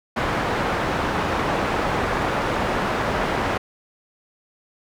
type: low-pass noise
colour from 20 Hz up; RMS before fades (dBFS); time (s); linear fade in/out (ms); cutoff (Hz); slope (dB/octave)
white; -23; 0.16-3.58; 10; 1200; 12
effects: none